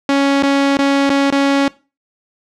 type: tone with dropouts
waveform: sawtooth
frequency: 277.9 Hz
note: C#4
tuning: 4 cents sharp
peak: -7 dBFS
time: 0.09-1.68 s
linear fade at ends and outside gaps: 2 ms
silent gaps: 0.426-0.433 / 0.771-0.789 / 1.095-1.101 / 1.304-1.324 s
effects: noise-tail reverb RT60 0.3 s tail -20 dB re dry + low-pass 5000 Hz 12 dB/octave